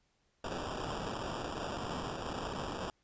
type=noise with sample-and-hold; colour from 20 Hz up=white; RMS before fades=-39 dBFS; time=0.44-2.9 s; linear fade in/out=2 ms; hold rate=2100 Hz; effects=pink hiss -75 dBFS RMS until 3.03 s + resampled to 16000 Hz